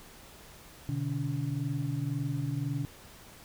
sine tone cluster, 126 / 147.9 / 284.7 Hz, B2 / D3 / C#4, +35 / +13 / +46 cents, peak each -33 / -33 / -37 dBFS, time 0.89-2.85 s, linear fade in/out 0 ms, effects pink hiss -52 dBFS RMS until 3.44 s

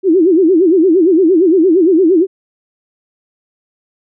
sine tone with vibrato, 349.2 Hz, F4, in tune, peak -6 dBFS, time 0.03-2.27 s, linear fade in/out 50 ms, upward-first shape sine, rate 8.7 Hz, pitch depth 200 cents each way, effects none

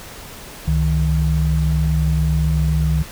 sine tone pair together, 68.18 / 155.56 Hz, C#2 / D#3, -28 / 0 cents, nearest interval octave + major second, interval 1428 cents, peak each -17 dBFS, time 0.67-3.03 s, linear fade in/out 10 ms, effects pink hiss -36 dBFS RMS until 3.11 s

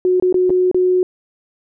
sine tone with dropouts, 365.8 Hz, F#4, 20 cents flat, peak -11 dBFS, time 0.05-1.03 s, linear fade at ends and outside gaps 1 ms, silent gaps 0.199-0.224 / 0.326-0.343 / 0.496-0.503 / 0.714-0.745 s, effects none

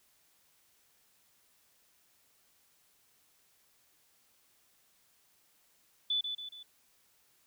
sine tone with echo, 3482 Hz, A7, 19 cents flat, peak -28 dBFS, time 6.1-6.21 s, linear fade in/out 5 ms, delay 140 ms, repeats 3, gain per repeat -6 dB, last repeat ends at 6.63 s, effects white hiss -69 dBFS RMS until 7.46 s

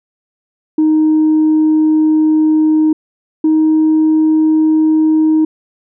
sine tone pair in turn, 311.1 / 313.4 Hz, D#4 / D#4, 0 / +13 cents, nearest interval unison, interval 13 cents, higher second, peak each -6 dBFS, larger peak neither, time 0.78-2.93 / 3.44-5.45 s, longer first, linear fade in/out 5 ms, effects tanh soft clip ceiling -5 dBFS

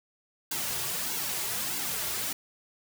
white noise with flanger, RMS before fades -32 dBFS, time 0.51-2.33 s, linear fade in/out 5 ms, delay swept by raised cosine 1.6 to 4 ms, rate 1.6 Hz, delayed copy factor -0.75, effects none

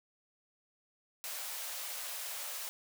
white high-pass noise, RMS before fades -41 dBFS, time 1.24-2.69 s, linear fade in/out 0 ms, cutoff 500 Hz, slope 48 dB/octave, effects none

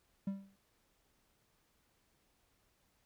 triangle tone with exponential decay, 196 Hz, G3, in tune, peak -30 dBFS, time 0.27-0.56 s, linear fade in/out 5 ms, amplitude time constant 63 ms, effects pink hiss -75 dBFS RMS until 3.05 s

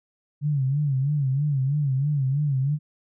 sine tone with vibrato, 140 Hz, C#3, 18 cents sharp, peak -20 dBFS, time 0.41-2.79 s, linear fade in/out 50 ms, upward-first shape sine, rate 3.1 Hz, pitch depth 120 cents each way, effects none

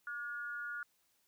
sine tone with amplitude modulation, 1434 Hz, F6, 45 cents sharp, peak -36 dBFS, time 0.07-0.83 s, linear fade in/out 2 ms, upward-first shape sine, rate 267 Hz, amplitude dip 65%, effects white hiss -75 dBFS RMS until 1.27 s

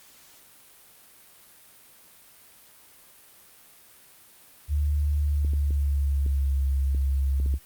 sine tone with pitch glide, 73.42 to 68.11 Hz, D2 to C#2, 0 to -30 cents, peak -21 dBFS, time 4.68-7.59 s, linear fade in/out 50 ms, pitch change -130 cents, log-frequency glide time 5.18-6.64 s
clicks, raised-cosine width 3 ms, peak -26 dBFS, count 8, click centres 5.448 / 5.535 / 5.707 / 6.263 / 6.948 / 7.4 / 7.461 / 7.54 s
effects white hiss -53 dBFS RMS until 7.65 s + Opus 48 kbps

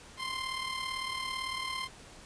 15% pulse tone with amplitude modulation, 1046.5 Hz, C6, in tune, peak -25 dBFS, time 0.17-1.89 s, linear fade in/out 50 ms, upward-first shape sine, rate 37.9 Hz, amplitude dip 55%, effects pink hiss -52 dBFS RMS until 2.25 s + resampled to 22050 Hz

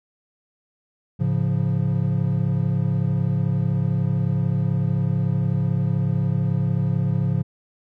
triangle chord, A augmented, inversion none, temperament equal with one note detuned, 107.43 / 138.59 / 174.61 Hz, A2 / C#3 / E#3, -41 / 0 / 0 cents, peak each -22 / -20 / -22 dBFS, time 1.19-7.43 s, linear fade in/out 20 ms, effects none

